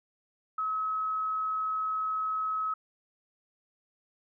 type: tone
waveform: sine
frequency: 1283 Hz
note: E6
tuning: 47 cents flat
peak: -28 dBFS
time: 0.58-2.74 s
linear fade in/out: 5 ms
effects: none